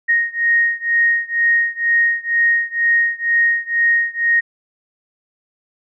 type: beating tone pair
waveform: sine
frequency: 1864.7 / 1866.8 Hz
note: A#6 / A#6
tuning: 0 / +2 cents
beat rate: 2.1 Hz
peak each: -16 / -17 dBFS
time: 0.08-4.41 s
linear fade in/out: 20 ms
effects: none